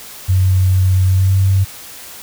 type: tone with pitch glide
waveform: sine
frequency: 93.3 to 96.37 Hz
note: F#2 to G2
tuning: +15 to -29 cents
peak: -9 dBFS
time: 0.28-1.65 s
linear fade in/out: 20 ms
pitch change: +56 cents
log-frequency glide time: 1.09-1.38 s
effects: white hiss -34 dBFS RMS until 2.22 s